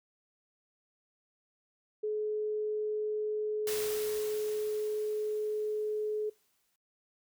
sine tone, 425.8 Hz, G#4, 43 cents sharp, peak -30 dBFS, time 2.03-6.3 s, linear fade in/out 10 ms
white noise with exponential decay, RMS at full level -37 dBFS, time 3.67-6.76 s, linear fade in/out 2 ms, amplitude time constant 670 ms
effects noise-tail reverb RT60 0.3 s tail -26 dB re dry

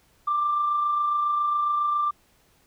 sine tone with amplitude modulation, 1182 Hz, D6, 11 cents sharp, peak -19 dBFS, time 0.27-2.11 s, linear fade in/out 10 ms, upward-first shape sine, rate 27.3 Hz, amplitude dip 30%, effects tanh soft clip ceiling -15 dBFS + pink hiss -62 dBFS RMS until 2.66 s

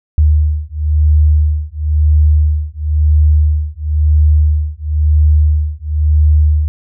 sine beating tone pair, 75.4 / 76.38 Hz, D2 / D#2, +46 / -31 cents, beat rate 0.98 Hz, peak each -11 dBFS, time 0.18-6.68 s, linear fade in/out 0 ms, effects none

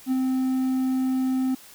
triangle tone with ADSR envelope, 260 Hz, C4, 11 cents flat, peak -17 dBFS, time 0.06-1.55 s, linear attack 56 ms, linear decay 23 ms, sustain -2 dB, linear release 7 ms, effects white hiss -48 dBFS RMS until 1.74 s

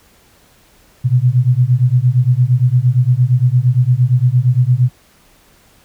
sine beating tone pair, 120.8 / 129.5 Hz, B2 / C3, -38 / -17 cents, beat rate 8.7 Hz, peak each -12 dBFS, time 1.04-4.9 s, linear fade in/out 20 ms, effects pink hiss -50 dBFS RMS until 5.84 s

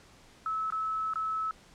sine tone with dropouts, 1300 Hz, E6, 24 cents flat, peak -29 dBFS, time 0.46-1.51 s, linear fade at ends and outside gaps 1 ms, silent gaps 0.703-0.723 / 1.136-1.157 s, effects pink hiss -57 dBFS RMS until 1.74 s + low-pass 8000 Hz 12 dB/octave

